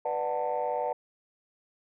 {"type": "chord", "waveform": "sine", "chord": "B minor seventh", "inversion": "none", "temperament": "just", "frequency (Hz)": [493.9, 592.7, 740.8, 889], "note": ["B4", "D5", "F#5", "A5"], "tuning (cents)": [0, 16, 2, 18], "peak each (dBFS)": -32, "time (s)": [0.05, 0.93], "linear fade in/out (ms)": 5, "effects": ["tanh soft clip ceiling -20 dBFS"]}